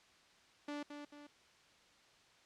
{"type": "tone with echo", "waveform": "sawtooth", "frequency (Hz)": 292.1, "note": "D4", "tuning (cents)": -9, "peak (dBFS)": -37, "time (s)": [0.68, 0.83], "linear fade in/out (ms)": 5, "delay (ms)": 220, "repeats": 2, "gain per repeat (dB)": -6, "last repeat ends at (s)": 1.27, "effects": ["white hiss -66 dBFS RMS until 2.45 s", "low-pass 5000 Hz 12 dB/octave"]}